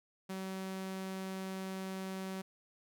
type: tone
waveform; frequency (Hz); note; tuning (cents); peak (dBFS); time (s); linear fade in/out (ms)
sawtooth; 190; F#3; +46; -35; 0.29-2.42; 10
effects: none